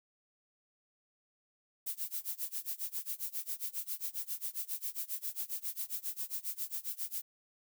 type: noise with tremolo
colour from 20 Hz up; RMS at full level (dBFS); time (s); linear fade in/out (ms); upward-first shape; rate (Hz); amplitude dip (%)
violet; -36; 1.86-7.22; 10; sine; 7.4; 95
effects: none